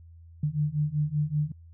sine beating tone pair, 146.83 / 152.03 Hz, D3 / D#3, 0 / -40 cents, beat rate 5.2 Hz, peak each -28 / -27 dBFS, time 0.43-1.52 s, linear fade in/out 5 ms, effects added 83 Hz sine -47 dBFS peak until 1.73 s

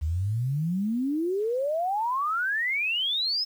sine exponential sweep, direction up, 73.42 to 5270 Hz, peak -24 dBFS, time 0.01-3.45 s, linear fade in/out 20 ms, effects 9-bit

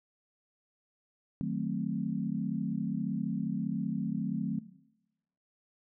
sine chord, D# diminished seventh, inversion none, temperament equal with one note detuned, 154.4 / 185 / 220 / 261.6 Hz, D#3 / F#3 / A3 / C4, -13 / 0 / 0 / 0 cents, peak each -37 / -34 / -36 / -37 dBFS, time 1.41-4.59 s, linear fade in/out 0 ms, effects noise-tail reverb RT60 0.9 s tail -18 dB re dry

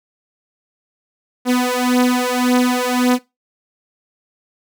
sawtooth beating tone pair, 248.2 / 250 Hz, B3 / B3, +9 / +21 cents, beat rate 1.8 Hz, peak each -13 dBFS, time 1.45-3.19 s, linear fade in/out 50 ms, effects noise-tail reverb RT60 0.2 s tail -18 dB re dry

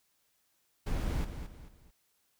brown noise with echo, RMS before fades -32 dBFS, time 0.86-1.25 s, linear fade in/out 10 ms, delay 220 ms, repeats 3, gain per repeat -9 dB, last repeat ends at 1.91 s, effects white hiss -74 dBFS RMS until 2.39 s

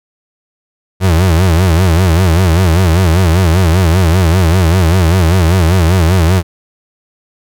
35% pulse tone with vibrato, 87.31 Hz, F2, in tune, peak -5 dBFS, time 1-6.43 s, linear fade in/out 50 ms, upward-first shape sine, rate 5.1 Hz, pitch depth 160 cents each way, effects none

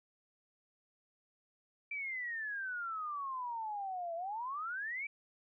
sine exponential two-way sweep, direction down then up, 2350 to 659.3 to 2350 Hz, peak -37 dBFS, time 1.91-5.07 s, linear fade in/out 5 ms, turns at 4.15 s, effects none

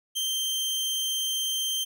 sawtooth tone, 3142 Hz, G7, 3 cents sharp, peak -23 dBFS, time 0.15-1.85 s, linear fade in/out 20 ms, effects none

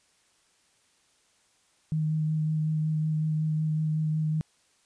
sine tone with vibrato, 155.56 Hz, D#3, in tune, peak -24 dBFS, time 1.92-4.41 s, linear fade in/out 0 ms, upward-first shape sine, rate 5.4 Hz, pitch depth 13 cents each way, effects white hiss -66 dBFS RMS until 4.85 s + resampled to 22050 Hz

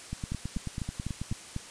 two click trains, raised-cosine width 5 ms, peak -20 / -21 dBFS, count 6 / 12, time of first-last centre 0.32-1.564 / 0.13-1.324 s, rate 4.02 / 9.21 Hz, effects white hiss -46 dBFS RMS until 1.7 s + resampled to 22050 Hz

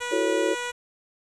10% pulse tone, 487 Hz, B4, 24 cents flat, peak -20 dBFS, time 0-0.72 s, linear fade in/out 20 ms
sine chord, F# minor seventh, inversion third, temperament just, 333 / 370 / 444 / 555 Hz, E4 / F#4 / A4 / C#5, +18 / 0 / +16 / +2 cents, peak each -27 dBFS, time 0.11-0.55 s, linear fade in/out 20 ms
effects resampled to 24000 Hz + 8-bit

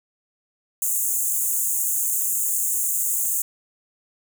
pink high-pass noise, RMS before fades -23 dBFS, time 0.82-3.42 s, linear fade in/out 2 ms, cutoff 6600 Hz, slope 96 dB/octave, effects none

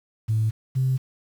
sine tone pair in turn, 110 / 130.58 Hz, A2 / C3, 0 / -3 cents, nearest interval minor third, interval 297 cents, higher second, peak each -18 dBFS, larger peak neither, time 0.28-0.51 / 0.75-0.98 s, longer neither, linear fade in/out 20 ms, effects tanh soft clip ceiling -14 dBFS + 8-bit

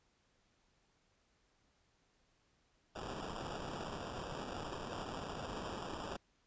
white noise with sample-and-hold, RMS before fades -44 dBFS, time 2.95-6.17 s, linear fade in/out 10 ms, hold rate 2100 Hz, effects pink hiss -75 dBFS RMS until 6.46 s + resampled to 16000 Hz

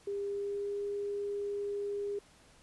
sine tone with pitch glide, 401.9 to 406.1 Hz, G4 to G#4, +43 to -39 cents, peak -33 dBFS, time 0.07-2.19 s, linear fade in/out 5 ms, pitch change +18 cents, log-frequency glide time 0.26-0.82 s, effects pink hiss -61 dBFS RMS until 2.62 s + resampled to 24000 Hz

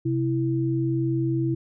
sine tone pair together, 130.81 / 329.6 Hz, C3 / E4, 0 / 0 cents, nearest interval octave + major third, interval 1600 cents, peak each -24 dBFS, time 0.05-1.55 s, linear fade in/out 10 ms, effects none

